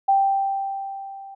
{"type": "tone with level ramp", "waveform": "sine", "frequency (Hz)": 784, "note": "G5", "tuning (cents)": 0, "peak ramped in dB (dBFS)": [-13, -37], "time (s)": [0.08, 1.35], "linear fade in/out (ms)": 10, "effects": []}